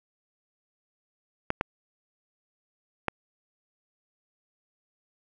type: clicks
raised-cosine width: 0.5 ms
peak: -10 dBFS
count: 3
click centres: 1.504 / 1.611 / 3.083 s
effects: none